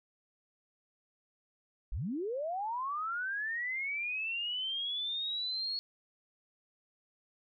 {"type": "linear sweep", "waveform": "sine", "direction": "up", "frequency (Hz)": [31.45, 4361], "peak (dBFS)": -33, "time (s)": [1.92, 5.79], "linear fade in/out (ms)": 0, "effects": []}